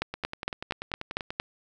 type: two click trains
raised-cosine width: 0.3 ms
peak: -11 / -18 dBFS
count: 7 / 13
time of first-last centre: 0.02-1.399 / 0.14-1.305 s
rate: 4.35 / 10.3 Hz
effects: none